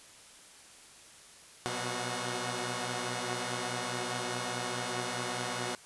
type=tone cluster; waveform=5% pulse; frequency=121.6 / 126.4 / 183.9 / 369 / 721 Hz; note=B2 / B2 / F#3 / F#4 / F#5; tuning=-26 / +41 / -10 / -5 / -45 cents; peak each=-26 / -29 / -30 / -31 / -29 dBFS; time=1.66-5.75 s; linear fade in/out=0 ms; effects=white hiss -54 dBFS RMS until 5.85 s + resampled to 24000 Hz